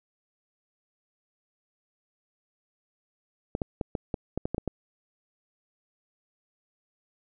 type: clicks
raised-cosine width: 2 ms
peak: -15 dBFS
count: 10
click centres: 3.551 / 3.618 / 3.812 / 3.952 / 4.142 / 4.376 / 4.455 / 4.546 / 4.581 / 4.677 s
effects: none